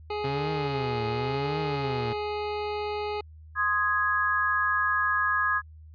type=tone; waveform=25% pulse; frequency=418.1 Hz; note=G#4; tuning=12 cents sharp; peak=-25 dBFS; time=0.1-3.21 s; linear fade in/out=5 ms
type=tone with vibrato; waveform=sawtooth; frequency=132.9 Hz; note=C3; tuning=27 cents sharp; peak=-26 dBFS; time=0.24-2.13 s; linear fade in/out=5 ms; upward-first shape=triangle; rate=0.92 Hz; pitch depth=300 cents each way
type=chord; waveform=sine; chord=Ab major; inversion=first; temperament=equal; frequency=1046.5 / 1244.5 / 1661.2 Hz; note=C6 / Eb6 / Ab6; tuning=0 / 0 / 0 cents; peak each=-30 / -27 / -25 dBFS; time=3.55-5.62 s; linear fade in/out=50 ms
effects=added 78 Hz sine -45 dBFS peak until 5.94 s + resampled to 11025 Hz